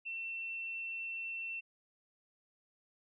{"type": "tone", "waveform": "sine", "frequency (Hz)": 2696, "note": "E7", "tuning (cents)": 38, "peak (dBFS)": -38, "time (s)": [0.05, 1.61], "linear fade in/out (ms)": 20, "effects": []}